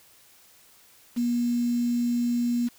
sine tone with quantisation, 240 Hz, B3, 49 cents flat, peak -22 dBFS, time 1.16-2.69 s, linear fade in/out 20 ms, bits 7, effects white hiss -56 dBFS RMS until 2.78 s

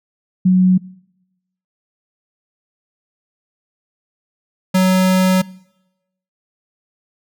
sine / square tone pair in turn, 184.5 / 186.21 Hz, F#3 / F#3, -5 / +11 cents, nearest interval unison, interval 16 cents, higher second, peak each -8 / -11 dBFS, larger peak first, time 0.45-0.78 / 4.74-5.42 s, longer second, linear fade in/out 10 ms, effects noise-tail reverb RT60 0.9 s tail -23 dB re dry

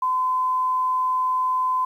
sine tone, 1021 Hz, C6, 43 cents flat, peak -19 dBFS, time 0.02-1.85 s, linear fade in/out 5 ms, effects 9-bit

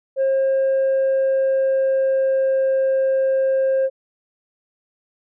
sine tone with pitch glide, 536 to 532.3 Hz, C5 to C5, +42 to +30 cents, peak -13 dBFS, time 0.16-3.9 s, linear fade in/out 50 ms, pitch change -12 cents, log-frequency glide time 0.3-2.73 s, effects tanh soft clip ceiling -14 dBFS

